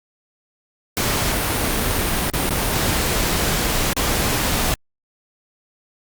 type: noise with dropouts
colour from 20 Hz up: pink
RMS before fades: -20 dBFS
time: 0.97-4.74 s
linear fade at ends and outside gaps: 0 ms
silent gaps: 2.3-2.336 / 2.493-2.507 / 3.931-3.966 s
effects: Opus 48 kbps